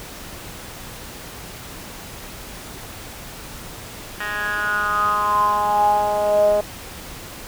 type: tone with band-pass filter sweep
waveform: 10% pulse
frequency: 207.7 Hz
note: G#3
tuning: in tune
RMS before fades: -19 dBFS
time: 4.2-6.61 s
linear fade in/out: 5 ms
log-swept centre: 1900 to 570 Hz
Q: 8.9
effects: pink hiss -36 dBFS RMS until 7.47 s